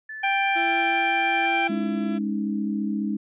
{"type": "tone", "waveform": "sine", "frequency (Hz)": 1746, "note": "A6", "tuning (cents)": -14, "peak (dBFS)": -33, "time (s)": [0.09, 1.46], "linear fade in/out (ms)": 5}
{"type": "harmonic tone", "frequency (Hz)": 787, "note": "G5", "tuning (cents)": 7, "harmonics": [1, 2, 3, 4], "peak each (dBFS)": [-23, -29, -24, -34], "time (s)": [0.23, 1.68], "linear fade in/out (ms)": 10}
{"type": "tone with tremolo", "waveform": "35% pulse", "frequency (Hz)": 335.8, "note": "E4", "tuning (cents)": 32, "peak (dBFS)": -27, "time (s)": [0.55, 2.19], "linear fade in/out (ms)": 20, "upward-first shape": "sine", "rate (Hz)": 1.2, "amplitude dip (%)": 30}
{"type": "chord", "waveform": "sine", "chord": "Ab suspended fourth", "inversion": "none", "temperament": "just", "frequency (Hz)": [207.7, 276.9, 311.5], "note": ["Ab3", "Db4", "Eb4"], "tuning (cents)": [0, -2, 2], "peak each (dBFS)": [-25, -31, -30], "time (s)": [1.69, 3.17], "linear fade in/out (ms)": 10}
{"effects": ["resampled to 8000 Hz"]}